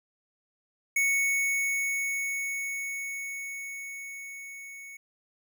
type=tone with level ramp; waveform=square; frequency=2217 Hz; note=C#7; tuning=in tune; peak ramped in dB=-23 to -43 dBFS; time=0.96-4.97 s; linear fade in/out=5 ms; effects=none